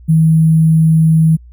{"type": "tone with sample-and-hold", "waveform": "sine", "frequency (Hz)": 160, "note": "D#3", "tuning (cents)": 49, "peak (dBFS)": -6, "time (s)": [0.08, 1.37], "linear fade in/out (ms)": 20, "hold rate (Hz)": 11025, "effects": ["added 60 Hz sine -35 dBFS peak until 1.52 s"]}